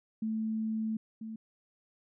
sine tone pair in turn, 220 / 221.3 Hz, A3 / A3, 0 / +10 cents, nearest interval unison, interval 10 cents, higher second, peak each -30 / -38 dBFS, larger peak first, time 0.22-0.97 / 1.21-1.36 s, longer first, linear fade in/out 5 ms, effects none

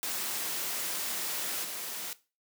white noise with level steps, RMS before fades -34 / -38 dBFS, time 0.03-2.13 s, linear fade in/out 0 ms, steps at 1.63 s, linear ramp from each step 20 ms, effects noise-tail reverb RT60 0.3 s tail -17 dB re dry + high-pass 200 Hz 12 dB/octave

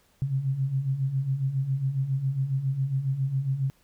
sine beating tone pair, 129.7 / 137 Hz, C3 / C#3, -15 / -20 cents, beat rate 7.3 Hz, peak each -31 / -25 dBFS, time 0.22-3.7 s, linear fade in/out 0 ms, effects pink hiss -64 dBFS RMS until 3.83 s

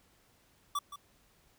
square tone with echo, 1155 Hz, D6, 29 cents flat, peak -31 dBFS, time 0.75-0.79 s, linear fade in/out 5 ms, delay 170 ms, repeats 1, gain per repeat -12 dB, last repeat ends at 0.96 s, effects pink hiss -67 dBFS RMS until 1.58 s

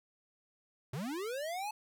square linear sweep, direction up, 114.7 to 870 Hz, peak -37 dBFS, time 0.93-1.71 s, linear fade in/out 5 ms, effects 13-bit

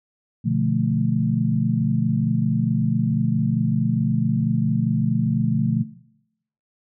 sine chord, B half-diminished seventh, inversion none, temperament equal with one note detuned, 122.26 / 146.83 / 174.61 / 220 Hz, B2 / D3 / F3 / A3, -17 / 0 / 0 / 0 cents, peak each -24 dBFS, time 0.44-5.84 s, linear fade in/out 20 ms, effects noise-tail reverb RT60 0.8 s tail -18 dB re dry

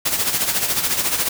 white noise with tremolo, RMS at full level -18 dBFS, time 0.05-1.29 s, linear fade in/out 10 ms, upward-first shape sine, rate 14 Hz, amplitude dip 60%, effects none

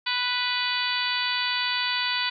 harmonic tone with a mistuned harmonic, 493.9 Hz, B4, in tune, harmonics 2 / 3 / 4 / 5 / 6 / 7 / 8 / 9, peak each -32 / -32 / -32 / -32 / -32 / -32 / -32 / -32 dBFS, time 0.06-2.3 s, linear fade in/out 10 ms, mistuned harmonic 9, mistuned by +43 cents, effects none

